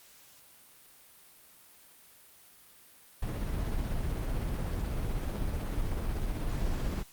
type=noise with tremolo; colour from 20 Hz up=brown; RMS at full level=-31 dBFS; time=3.22-7.03 s; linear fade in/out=5 ms; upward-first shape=sine; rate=16 Hz; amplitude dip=25%; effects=white hiss -57 dBFS RMS until 7.12 s + Opus 48 kbps